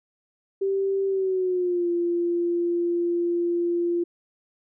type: tone with pitch glide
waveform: sine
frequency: 390 to 345.4 Hz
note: G4 to F4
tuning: -9 to -19 cents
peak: -21 dBFS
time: 0.61-4.04 s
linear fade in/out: 10 ms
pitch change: -210 cents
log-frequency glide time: 1.07-1.89 s
effects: none